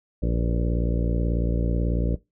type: harmonic tone with a mistuned harmonic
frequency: 58.27 Hz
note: A#1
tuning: in tune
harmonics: 1 / 2 / 3 / 4 / 5 / 6 / 7 / 8 / 9 / 10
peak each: -23 / -29 / -29 / -35 / -32 / -37 / -39 / -38 / -38 / -39 dBFS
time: 0.22-2.16 s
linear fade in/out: 10 ms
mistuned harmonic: 9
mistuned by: -70 cents
effects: noise-tail reverb RT60 0.2 s tail -19 dB re dry